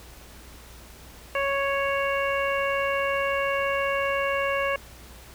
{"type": "harmonic tone", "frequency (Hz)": 554.4, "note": "C#5", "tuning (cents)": 0, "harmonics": [1, 2, 3, 4, 5], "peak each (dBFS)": [-26, -29, -31, -32, -33], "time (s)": [1.35, 4.76], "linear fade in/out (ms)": 2, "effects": ["added 60 Hz sine -48 dBFS peak until 5.34 s", "pink hiss -48 dBFS RMS until 5.34 s"]}